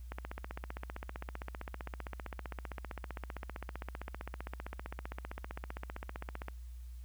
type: click train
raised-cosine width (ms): 0.5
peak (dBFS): -26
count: 99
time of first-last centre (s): 0.12-6.484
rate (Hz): 15.4
effects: added 60 Hz sine -44 dBFS peak until 7.04 s + white hiss -68 dBFS RMS until 7.04 s

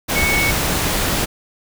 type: tone in noise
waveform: sine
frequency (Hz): 2217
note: C#7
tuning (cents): 0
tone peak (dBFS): -17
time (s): 0.15-0.52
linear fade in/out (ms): 20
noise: pink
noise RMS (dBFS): -19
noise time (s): 0.08-1.26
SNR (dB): -1
effects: none

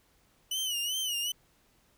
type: tone with vibrato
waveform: sawtooth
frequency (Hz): 2960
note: F#7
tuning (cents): 0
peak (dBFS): -27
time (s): 0.51-1.32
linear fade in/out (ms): 5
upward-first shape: sine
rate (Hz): 2.6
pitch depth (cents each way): 100
effects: pink hiss -67 dBFS RMS until 1.97 s

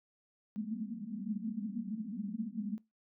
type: band-pass noise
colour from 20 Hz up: white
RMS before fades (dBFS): -39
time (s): 0.56-2.78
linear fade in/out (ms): 0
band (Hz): 200 to 230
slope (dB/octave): 96
effects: noise-tail reverb RT60 0.2 s tail -21 dB re dry

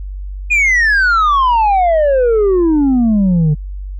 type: exponential sweep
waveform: sine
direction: down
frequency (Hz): 2489 to 145.1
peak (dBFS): -6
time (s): 0.5-3.55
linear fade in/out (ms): 20
effects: tanh soft clip ceiling -8 dBFS + added 48 Hz sine -22 dBFS peak until 3.99 s

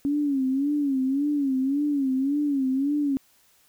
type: tone with vibrato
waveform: sine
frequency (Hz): 277.2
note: C#4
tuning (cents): 0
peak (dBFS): -21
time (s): 0.05-3.17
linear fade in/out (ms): 0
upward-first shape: sine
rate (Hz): 1.8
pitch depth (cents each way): 110
effects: white hiss -61 dBFS RMS until 3.68 s

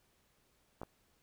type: clicks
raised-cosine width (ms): 1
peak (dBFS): -29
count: 2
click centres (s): 0.816 / 0.833
effects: pink hiss -73 dBFS RMS until 1.22 s

